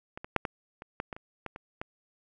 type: clicks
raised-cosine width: 0.5 ms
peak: -24 / -24 / -8 / -16 / -27 / -17 / -22 / -28 / -21 / -26 / -20 dBFS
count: 11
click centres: 0.175 / 0.245 / 0.363 / 0.452 / 0.821 / 1.001 / 1.128 / 1.165 / 1.463 / 1.561 / 1.815 s
effects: none